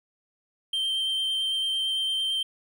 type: tone with vibrato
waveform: triangle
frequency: 3136 Hz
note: G7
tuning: in tune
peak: -23 dBFS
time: 0.73-2.43 s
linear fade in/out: 5 ms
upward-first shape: sine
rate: 8.9 Hz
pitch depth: 11 cents each way
effects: none